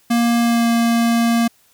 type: tone with pitch glide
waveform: square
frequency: 235 to 232.7 Hz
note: A#3 to A#3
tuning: +14 to -3 cents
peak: -14 dBFS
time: 0.1-1.48 s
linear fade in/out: 10 ms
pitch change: -17 cents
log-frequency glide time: 0.41-0.68 s
effects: white hiss -56 dBFS RMS until 1.73 s